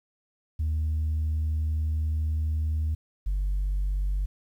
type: tone pair in turn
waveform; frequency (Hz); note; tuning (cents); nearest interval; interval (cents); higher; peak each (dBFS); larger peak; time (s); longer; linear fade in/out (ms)
sine; 77.9 / 48.18; D#2 / G1; +3 / -29; minor sixth; 832; first; -22; neither; 0.59-2.95 / 3.26-4.26; first; 10
effects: tanh soft clip ceiling -22 dBFS + 10-bit